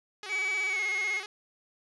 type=tone with vibrato; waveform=5% pulse; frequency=398.4 Hz; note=G4; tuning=28 cents sharp; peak=-27 dBFS; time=0.23-1.26 s; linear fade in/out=2 ms; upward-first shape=square; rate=16 Hz; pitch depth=87 cents each way
type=tone with pitch glide; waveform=triangle; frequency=2282 to 2158 Hz; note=C#7 to C#7; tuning=+50 to -47 cents; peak=-26 dBFS; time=0.28-1.22 s; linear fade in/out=50 ms; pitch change=-97 cents; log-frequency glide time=0.68-0.81 s
effects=resampled to 22050 Hz + 10-bit